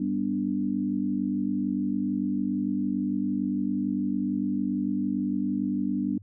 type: chord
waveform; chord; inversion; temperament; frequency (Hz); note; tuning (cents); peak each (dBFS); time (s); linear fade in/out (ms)
sine; G major; none; equal; 196 / 246.9 / 293.7; G3 / B3 / D4; 0 / 0 / 0; -29; 0-6.18; 5
effects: added 100 Hz sine -46 dBFS peak until 6.22 s